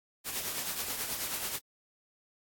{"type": "noise with tremolo", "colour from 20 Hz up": "white", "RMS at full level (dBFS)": -33, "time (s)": [0.24, 1.6], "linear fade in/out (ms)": 50, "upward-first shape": "triangle", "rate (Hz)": 9.3, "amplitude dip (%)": 55, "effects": ["AAC 64 kbps"]}